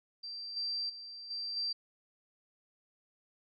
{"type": "tone with level steps", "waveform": "sine", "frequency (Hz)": 4699, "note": "D8", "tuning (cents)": 0, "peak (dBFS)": [-40, -33, -44, -36, -32], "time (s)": [0.23, 1.73], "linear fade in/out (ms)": 10, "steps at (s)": [0.56, 0.89, 1.3, 1.56], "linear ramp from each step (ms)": 10, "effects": []}